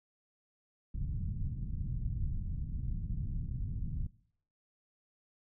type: low-pass noise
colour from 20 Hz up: pink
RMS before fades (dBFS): -36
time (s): 0.94-4.07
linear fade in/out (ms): 5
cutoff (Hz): 160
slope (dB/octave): 24
effects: noise-tail reverb RT60 0.6 s tail -19 dB re dry